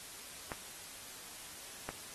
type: clicks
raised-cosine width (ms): 0.5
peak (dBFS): -23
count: 2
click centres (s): 0.518 / 1.89
effects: white hiss -49 dBFS RMS until 2.14 s + AAC 32 kbps